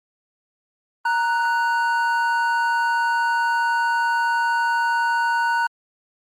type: tone pair together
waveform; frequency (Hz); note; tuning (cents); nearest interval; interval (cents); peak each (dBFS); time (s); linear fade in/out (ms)
triangle; 932.3 / 1480; A#5 / F#6; 0 / 0; minor sixth; 800; -18 / -20; 1.05-5.67; 5
effects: Opus 24 kbps